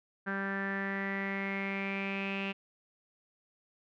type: tone with low-pass filter sweep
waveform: sawtooth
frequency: 196 Hz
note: G3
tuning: in tune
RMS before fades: -35 dBFS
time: 0.26-2.53 s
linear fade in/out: 20 ms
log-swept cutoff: 1600 to 2700 Hz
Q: 8.9
effects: none